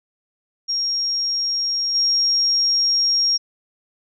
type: tone with level steps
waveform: sine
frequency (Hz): 5580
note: F8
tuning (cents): -2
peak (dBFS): -19 / -15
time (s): 0.68-3.38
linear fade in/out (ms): 20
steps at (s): 1.94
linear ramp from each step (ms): 20
effects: none